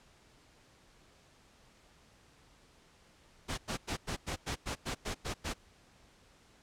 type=noise bursts; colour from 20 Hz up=pink; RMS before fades=-36 dBFS; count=11; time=3.48-5.539 s; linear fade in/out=20 ms; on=99 ms; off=97 ms; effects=pink hiss -63 dBFS RMS until 6.62 s + low-pass 8000 Hz 12 dB/octave